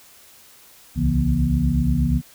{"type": "tone cluster", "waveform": "sine", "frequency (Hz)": [63, 71.4, 139, 167.8, 240.6], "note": ["B1", "D2", "C#3", "E3", "B3"], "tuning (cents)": [35, -48, 5, 31, -45], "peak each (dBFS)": -23, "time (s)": [0.95, 2.22], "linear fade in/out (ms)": 50, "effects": ["white hiss -49 dBFS RMS until 2.34 s"]}